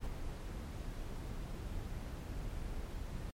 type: noise with ADSR envelope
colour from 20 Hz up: brown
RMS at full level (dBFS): -38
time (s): 0-3.31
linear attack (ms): 53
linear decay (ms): 14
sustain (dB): -4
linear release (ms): 7
effects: MP3 64 kbps